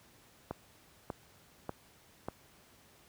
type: click train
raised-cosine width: 1 ms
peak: -22 dBFS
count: 4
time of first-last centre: 0.51-2.285 s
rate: 1.69 Hz
effects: pink hiss -62 dBFS RMS until 3.08 s + high-pass 60 Hz 12 dB/octave